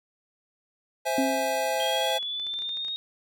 square chord, C augmented, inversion none, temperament equal, 523.3 / 659.3 / 830.6 Hz, C5 / E5 / G#5, 0 / 0 / 0 cents, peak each -30 / -30 / -30 dBFS, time 1.05-2.19 s, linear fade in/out 20 ms
sine tone with exponential decay, 268.3 Hz, C4, 44 cents sharp, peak -21 dBFS, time 1.18-1.83 s, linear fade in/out 2 ms, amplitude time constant 140 ms
sine linear sweep, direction up, 3226 to 3748 Hz, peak -29 dBFS, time 1.8-2.96 s, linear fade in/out 0 ms
clicks, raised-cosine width 0.2 ms, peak -29 dBFS, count 12, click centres 2.01 / 2.102 / 2.228 / 2.398 / 2.468 / 2.539 / 2.589 / 2.621 / 2.692 / 2.771 / 2.848 / 2.883 s
effects none

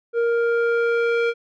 square tone with low-pass filter sweep, 467.5 Hz, A#4, 5 cents sharp, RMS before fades -20 dBFS, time 0.13-1.34 s, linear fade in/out 50 ms, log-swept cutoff 990 to 2400 Hz, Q 1.6, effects none

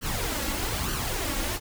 pink noise with flanger, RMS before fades -29 dBFS, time 0.01-1.6 s, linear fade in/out 50 ms, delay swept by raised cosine 0.67 to 3.67 ms, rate 1.1 Hz, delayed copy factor +0.6, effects none

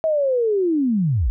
sine linear sweep, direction down, 650 to 45 Hz, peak -16 dBFS, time 0.04-1.3 s, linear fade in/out 0 ms, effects none

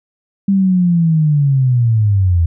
sine linear sweep, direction down, 199 to 81.3 Hz, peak -9 dBFS, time 0.48-2.46 s, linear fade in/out 5 ms, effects none

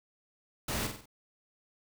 pink noise with echo, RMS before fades -34 dBFS, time 0.68-0.87 s, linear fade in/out 5 ms, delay 47 ms, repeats 4, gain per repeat -6 dB, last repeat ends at 1.058 s, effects none

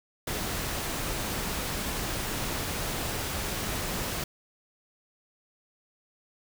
pink noise, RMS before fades -32 dBFS, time 0.27-4.24 s, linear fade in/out 5 ms, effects none

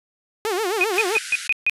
sawtooth tone with vibrato, 400 Hz, G4, 35 cents sharp, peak -17 dBFS, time 0.45-1.17 s, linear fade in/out 0 ms, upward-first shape sine, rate 7.6 Hz, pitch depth 220 cents each way
sine tone bursts, 2491 Hz, D#7, 1 cent sharp, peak -15 dBFS, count 6, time 0.81-1.696 s, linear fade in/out 0 ms, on 31 ms, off 140 ms
pink band-pass noise, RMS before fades -33 dBFS, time 0.93-1.48 s, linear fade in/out 10 ms, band 1400 to 11000 Hz, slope 96 dB/octave
blue noise with exponential decay, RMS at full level -31 dBFS, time 0.96-1.04 s, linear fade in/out 2 ms, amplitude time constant 16 ms
effects resampled to 32000 Hz

